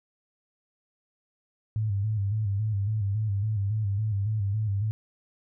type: tone with vibrato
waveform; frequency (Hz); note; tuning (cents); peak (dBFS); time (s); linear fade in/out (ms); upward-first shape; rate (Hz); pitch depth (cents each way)
sine; 103.83; G#2; 0; -24; 1.76-4.91; 0; square; 3.6; 78
effects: none